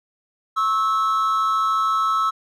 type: tone pair together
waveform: triangle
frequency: 1094 / 1307 Hz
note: C#6 / E6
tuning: -23 / -15 cents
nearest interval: minor third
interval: 308 cents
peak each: -21 / -16 dBFS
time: 0.56-2.31 s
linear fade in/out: 20 ms
effects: tanh soft clip ceiling -10 dBFS